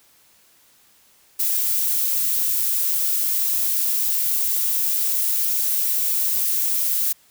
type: noise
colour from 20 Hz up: violet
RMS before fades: -21 dBFS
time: 1.39-7.13 s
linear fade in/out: 10 ms
effects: white hiss -56 dBFS RMS until 7.3 s